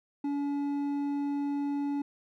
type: tone with hard clipping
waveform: triangle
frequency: 284.9 Hz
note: C#4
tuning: 48 cents sharp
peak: -30 dBFS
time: 0.24-2.02 s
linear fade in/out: 5 ms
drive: 9 dB
effects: none